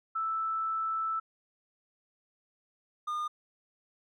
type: tone pair in turn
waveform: sine / triangle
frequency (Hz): 1318.5 / 1215.9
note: E6 / D#6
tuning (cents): 0 / -40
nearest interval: minor second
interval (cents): 140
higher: first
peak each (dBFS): -29 / -29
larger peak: neither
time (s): 0.15-1.2 / 3.07-3.28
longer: first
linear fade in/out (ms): 10
effects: none